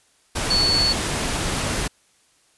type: tone in noise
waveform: sine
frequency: 4435 Hz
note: C#8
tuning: in tune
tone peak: -17 dBFS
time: 0.5-0.93 s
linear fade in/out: 10 ms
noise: pink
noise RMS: -24 dBFS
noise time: 0.35-1.88 s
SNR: +4 dB
effects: white hiss -60 dBFS RMS until 2.57 s + resampled to 24000 Hz